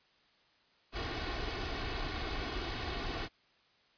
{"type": "noise with comb filter", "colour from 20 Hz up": "pink", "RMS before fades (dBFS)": -37, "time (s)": [0.92, 3.29], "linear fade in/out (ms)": 50, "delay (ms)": 2.7, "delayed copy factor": 0.55, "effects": ["white hiss -68 dBFS RMS until 3.97 s", "resampled to 11025 Hz"]}